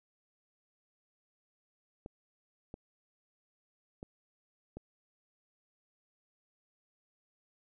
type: clicks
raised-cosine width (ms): 2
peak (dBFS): -30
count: 4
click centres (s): 2.061 / 2.741 / 4.029 / 4.77
effects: none